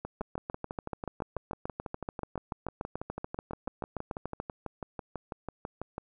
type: two click trains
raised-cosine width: 1 ms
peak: -22 / -20 dBFS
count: 37 / 30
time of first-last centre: 0.05-5.981 / 0.21-4.401 s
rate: 6.07 / 6.92 Hz
effects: none